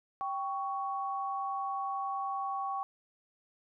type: tone pair together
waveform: sine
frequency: 784 / 1114.7 Hz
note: G5 / C#6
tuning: 0 / +9 cents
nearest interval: tritone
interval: 609 cents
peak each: -35 / -35 dBFS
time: 0.21-2.83 s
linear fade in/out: 0 ms
effects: none